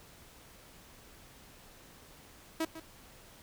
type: tone with echo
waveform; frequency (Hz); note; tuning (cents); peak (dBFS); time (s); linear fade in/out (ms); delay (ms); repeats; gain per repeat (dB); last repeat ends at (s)
sawtooth; 322.6; E4; -37; -26; 2.6-2.65; 5; 150; 1; -13; 2.8
effects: pink hiss -56 dBFS RMS until 3.42 s